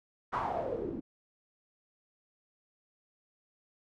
white noise with low-pass filter sweep, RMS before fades -35 dBFS, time 0.32-1.01 s, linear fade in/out 20 ms, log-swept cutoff 1200 to 260 Hz, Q 5.4, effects none

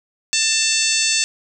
harmonic tone, 890 Hz, A5, 20 cents sharp, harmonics 2 / 3 / 4 / 5 / 6 / 7 / 8 / 9, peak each -29 / -22 / -25 / -22 / -26 / -23 / -25 / -24 dBFS, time 0.33-1.24 s, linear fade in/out 0 ms, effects 8-bit

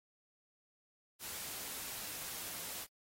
white noise, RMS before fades -44 dBFS, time 1.19-2.87 s, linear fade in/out 50 ms, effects AAC 48 kbps

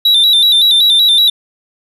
triangle tone with vibrato, 3729 Hz, A#7, in tune, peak -5 dBFS, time 0.05-1.3 s, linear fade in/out 5 ms, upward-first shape square, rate 5.3 Hz, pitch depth 72 cents each way, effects none

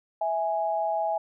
sine tone pair together, 655.4 / 830 Hz, E5 / G#5, -10 / -1 cents, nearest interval major third, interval 409 cents, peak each -27 dBFS, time 0.21-1.18 s, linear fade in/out 5 ms, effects none

